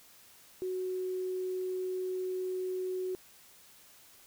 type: tone with quantisation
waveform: sine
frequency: 370 Hz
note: F#4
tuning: in tune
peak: -32 dBFS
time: 0.62-3.15 s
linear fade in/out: 0 ms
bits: 10
effects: white hiss -58 dBFS RMS until 4.26 s